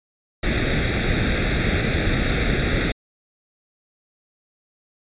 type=noise with comb filter; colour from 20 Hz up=pink; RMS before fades=-20 dBFS; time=0.43-2.92 s; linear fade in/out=5 ms; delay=0.5 ms; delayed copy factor=+0.85; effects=resampled to 8000 Hz